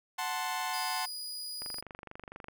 sawtooth chord, F# diminished, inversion none, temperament equal, 740 / 880 / 1046.5 Hz, F#5 / A5 / C6, 0 / 0 / 0 cents, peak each -33 dBFS, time 0.18-1.06 s, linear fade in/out 10 ms
sawtooth tone, 4918 Hz, D#8, 21 cents flat, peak -35 dBFS, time 0.73-1.81 s, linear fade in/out 10 ms
click train, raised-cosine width 0.5 ms, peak -29 dBFS, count 22, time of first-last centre 1.62-2.484 s, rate 24.3 Hz
effects none

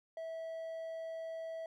triangle tone, 652 Hz, E5, 19 cents flat, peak -38 dBFS, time 0.17-1.66 s, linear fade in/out 2 ms, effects none

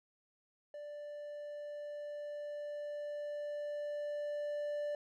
triangle tone with level ramp, 588 Hz, D5, 2 cents sharp, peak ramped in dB -42 to -33 dBFS, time 0.74-4.95 s, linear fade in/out 2 ms, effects none

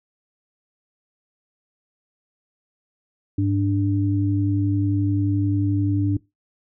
sine tone pair together, 101.7 / 293.7 Hz, G#2 / D4, -36 / 0 cents, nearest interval octave + tritone, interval 1836 cents, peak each -20 / -21 dBFS, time 3.38-6.17 s, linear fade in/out 5 ms, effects noise-tail reverb RT60 0.2 s tail -20 dB re dry

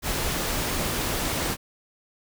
pink noise, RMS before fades -27 dBFS, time 0.02-1.57 s, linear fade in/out 50 ms, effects none

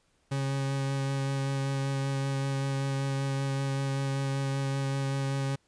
40% pulse tone with vibrato, 136.8 Hz, C#3, 23 cents flat, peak -27 dBFS, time 0.31-5.56 s, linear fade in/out 10 ms, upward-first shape sine, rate 5.2 Hz, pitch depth 11 cents each way, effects pink hiss -70 dBFS RMS until 5.67 s + resampled to 22050 Hz

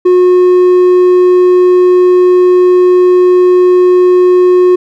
sine tone with hard clipping, 362.3 Hz, F#4, 36 cents flat, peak -4 dBFS, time 0.05-4.76 s, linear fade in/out 10 ms, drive 3 dB, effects none

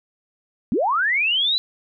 sine linear sweep, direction up, 185 to 4040 Hz, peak -17 dBFS, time 0.72-1.58 s, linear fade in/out 0 ms, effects none

